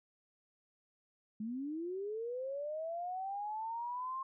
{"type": "linear sweep", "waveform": "sine", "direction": "up", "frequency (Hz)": [207.8, 1070], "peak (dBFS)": -37, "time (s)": [1.4, 4.23], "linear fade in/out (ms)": 5, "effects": []}